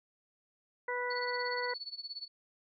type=harmonic tone; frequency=491.9 Hz; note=B4; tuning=7 cents flat; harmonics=1 / 2 / 3 / 4; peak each=-37 / -38 / -41 / -38 dBFS; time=0.88-1.74 s; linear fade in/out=5 ms
type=tone with tremolo; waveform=sine; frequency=4435 Hz; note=C#8; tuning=in tune; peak=-37 dBFS; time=1.1-2.28 s; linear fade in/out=10 ms; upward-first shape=sine; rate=17 Hz; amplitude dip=90%
effects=none